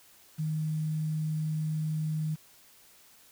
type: tone with quantisation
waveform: sine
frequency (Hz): 155.56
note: D#3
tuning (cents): 0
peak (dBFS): -28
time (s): 0.38-2.36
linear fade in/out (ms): 20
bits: 9
effects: white hiss -58 dBFS RMS until 3.31 s